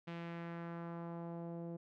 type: tone with low-pass filter sweep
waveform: sawtooth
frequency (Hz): 169.3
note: E3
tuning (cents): +46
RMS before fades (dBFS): -45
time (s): 0.07-1.77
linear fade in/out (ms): 10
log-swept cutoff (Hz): 2900 to 510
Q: 1.4
effects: none